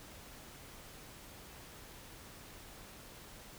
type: silence
effects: pink hiss -53 dBFS RMS until 3.58 s